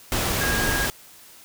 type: tone in noise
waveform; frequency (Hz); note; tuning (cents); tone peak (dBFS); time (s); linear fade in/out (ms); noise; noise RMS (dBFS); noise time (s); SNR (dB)
sine; 1634; G#6; -29; -25; 0.41-0.86; 0; pink; -24; 0.12-0.9; -4
effects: white hiss -48 dBFS RMS until 1.44 s